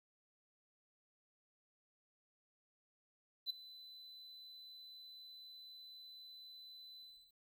triangle tone with ADSR envelope, 4012 Hz, B7, 26 cents sharp, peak -33 dBFS, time 3.46-7.34 s, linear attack 41 ms, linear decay 7 ms, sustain -19 dB, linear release 330 ms, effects 12-bit

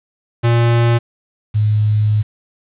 square / sine tone pair in turn, 117.8 / 106.21 Hz, A#2 / G#2, +19 / +39 cents, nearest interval major second, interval 180 cents, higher first, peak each -11 dBFS, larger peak neither, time 0.43-0.99 / 1.54-2.23 s, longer second, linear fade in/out 20 ms, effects resampled to 8000 Hz + 7-bit

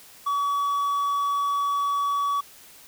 triangle tone, 1136 Hz, C#6, 42 cents sharp, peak -20 dBFS, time 0.26-2.41 s, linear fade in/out 10 ms, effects white hiss -49 dBFS RMS until 2.87 s

